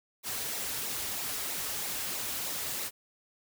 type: noise with flanger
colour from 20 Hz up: white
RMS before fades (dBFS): -35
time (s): 0.23-2.91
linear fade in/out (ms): 50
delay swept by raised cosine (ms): 0.62 to 5.92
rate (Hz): 3.1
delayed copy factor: -0.6
effects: none